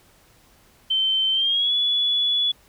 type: tone with pitch glide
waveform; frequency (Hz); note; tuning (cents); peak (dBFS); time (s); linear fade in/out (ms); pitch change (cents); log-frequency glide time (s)
sine; 3096 to 3415; G7 to G#7; -22 to +48; -18; 0.9-2.52; 10; +170; 1.32-1.74
effects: pink hiss -56 dBFS RMS until 2.68 s